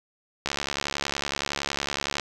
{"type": "click train", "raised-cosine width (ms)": 0.2, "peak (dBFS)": -9, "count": 124, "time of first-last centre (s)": [0.46, 2.197], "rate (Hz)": 70.8, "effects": []}